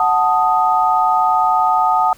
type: chord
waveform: sine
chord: D# diminished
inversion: first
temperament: equal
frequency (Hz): 740 / 880 / 1244.5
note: F#5 / A5 / D#6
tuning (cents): 0 / 0 / 0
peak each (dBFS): -16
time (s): 0-2.13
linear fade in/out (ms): 2
effects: pink hiss -46 dBFS RMS until 2.17 s